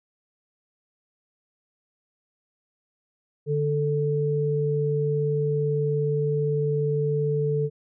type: tone pair together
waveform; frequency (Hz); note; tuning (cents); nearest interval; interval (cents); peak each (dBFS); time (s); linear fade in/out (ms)
sine; 147.08 / 440.2; D3 / A4; +3 / +1; octave + perfect fifth; 1898; -24; 3.46-7.7; 50
effects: none